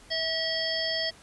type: harmonic tone with a mistuned harmonic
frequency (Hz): 651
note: E5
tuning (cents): -22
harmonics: 1 / 3 / 5 / 7 / 8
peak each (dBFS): -33 / -33 / -33 / -33 / -33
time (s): 0.1-1.11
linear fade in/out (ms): 20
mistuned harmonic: 3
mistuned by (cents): -18
effects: pink hiss -53 dBFS RMS until 1.22 s + resampled to 24000 Hz